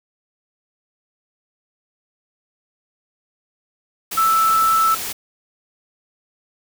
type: tone in noise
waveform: sine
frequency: 1318.5 Hz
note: E6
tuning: in tune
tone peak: -13 dBFS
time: 4.17-4.95 s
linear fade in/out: 10 ms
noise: white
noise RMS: -27 dBFS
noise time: 4.11-5.13 s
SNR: +11 dB
effects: none